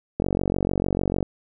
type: click train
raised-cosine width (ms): 2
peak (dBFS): -9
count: 49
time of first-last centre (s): 0.2-1.228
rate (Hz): 46.7
effects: none